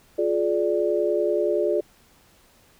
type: chord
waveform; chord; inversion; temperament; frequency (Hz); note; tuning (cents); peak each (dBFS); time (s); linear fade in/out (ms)
sine; D diminished; first; just; 352.4 / 422.9 / 587.3; F4 / Ab4 / D5; +16 / +31 / 0; -24; 0.18-1.81; 10
effects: pink hiss -57 dBFS RMS until 2.79 s